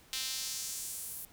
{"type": "tone with high-pass filter sweep", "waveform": "sawtooth", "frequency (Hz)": 261.6, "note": "C4", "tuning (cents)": 0, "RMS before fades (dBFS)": -39, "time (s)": [0.13, 1.25], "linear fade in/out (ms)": 2, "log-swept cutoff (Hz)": [3600, 12000], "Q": 1.4, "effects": ["pink hiss -60 dBFS RMS until 1.32 s"]}